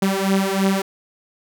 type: beating tone pair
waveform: sawtooth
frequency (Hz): 192.3 / 195.4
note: G3 / G3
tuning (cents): -33 / -5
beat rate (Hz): 3.1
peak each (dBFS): -16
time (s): 0.02-0.82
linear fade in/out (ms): 5
effects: none